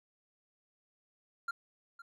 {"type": "tone with echo", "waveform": "triangle", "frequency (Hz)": 1387, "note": "F6", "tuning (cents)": -12, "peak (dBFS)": -31, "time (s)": [1.48, 1.51], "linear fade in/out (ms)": 5, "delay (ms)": 510, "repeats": 1, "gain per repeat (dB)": -15, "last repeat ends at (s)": 2.02, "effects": []}